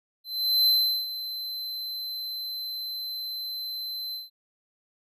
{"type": "tone with ADSR envelope", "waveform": "square", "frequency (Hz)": 4069, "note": "C8", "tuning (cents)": -49, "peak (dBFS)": -18, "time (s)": [0.24, 4.3], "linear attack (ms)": 430, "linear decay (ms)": 390, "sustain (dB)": -14, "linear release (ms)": 160, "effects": []}